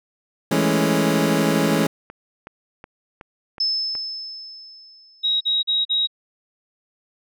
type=chord; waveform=25% pulse; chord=A major seventh; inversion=second; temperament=equal; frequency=164.81 / 207.7 / 220 / 277.2 Hz; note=E3 / G#3 / A3 / C#4; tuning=0 / 0 / 0 / 0 cents; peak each=-18 / -19 / -21 / -18 dBFS; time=0.51-1.87 s; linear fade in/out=5 ms
type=click train; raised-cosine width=0.5 ms; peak=-23 dBFS; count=7; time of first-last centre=1.73-3.952 s; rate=2.7 Hz
type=tone with exponential decay; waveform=sine; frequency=5240 Hz; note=E8; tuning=11 cents flat; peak=-17 dBFS; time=3.6-5.54 s; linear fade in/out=5 ms; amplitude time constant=420 ms
type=tone bursts; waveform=sine; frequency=3810 Hz; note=A#7; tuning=37 cents sharp; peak=-17 dBFS; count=4; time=5.23-6.073 s; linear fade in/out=20 ms; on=180 ms; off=41 ms
effects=none